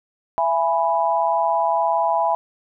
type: chord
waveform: sine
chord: E major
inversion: none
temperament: equal with one note detuned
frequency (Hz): 668.8 / 830.6 / 987.8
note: E5 / G#5 / B5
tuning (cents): +25 / 0 / 0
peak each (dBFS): -21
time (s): 0.38-2.35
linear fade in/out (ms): 0
effects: none